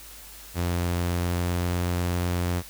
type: tone with pitch glide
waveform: sawtooth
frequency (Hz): 87.31 to 88.22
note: F2 to F2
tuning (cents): 0 to +18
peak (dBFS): -20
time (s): 0.54-2.63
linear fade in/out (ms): 50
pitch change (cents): +18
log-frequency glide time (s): 1.02-1.71
effects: added 50 Hz sine -49 dBFS peak until 2.69 s + white hiss -45 dBFS RMS until 2.69 s